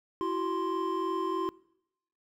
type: tone cluster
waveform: triangle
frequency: 333.5 / 376.6 / 1046 Hz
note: E4 / F#4 / C6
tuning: +20 / +31 / -1 cents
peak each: -31 dBFS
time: 0.21-1.49 s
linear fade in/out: 0 ms
effects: noise-tail reverb RT60 0.8 s tail -23 dB re dry